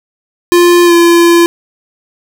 square tone with pitch glide, 349.2 to 341.4 Hz, F4 to F4, 0 to -39 cents, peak -4 dBFS, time 0.52-1.46 s, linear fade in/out 0 ms, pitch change -39 cents, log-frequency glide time 0.85-0.93 s, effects none

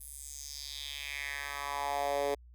10% pulse tone with high-pass filter sweep, 142 Hz, C#3, 42 cents sharp, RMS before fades -37 dBFS, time 0-2.35 s, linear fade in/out 10 ms, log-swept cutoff 11000 to 440 Hz, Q 3.1, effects added 60 Hz sine -52 dBFS peak until 2.54 s

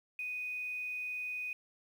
sine tone with quantisation, 2489 Hz, D#7, in tune, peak -36 dBFS, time 0.19-1.53 s, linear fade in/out 2 ms, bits 10, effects none

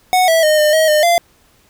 square tone with pitch steps, 737 / 654 / 614 / 605 / 634 / 607 / 689 Hz, F#5 / E5 / D#5 / D#5 / D#5 / D#5 / F5, -7 / -14 / -23 / -49 / +32 / -43 / -24 cents, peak -10 dBFS, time 0.13-1.18 s, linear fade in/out 0 ms, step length 150 ms, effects pink hiss -53 dBFS RMS until 1.69 s

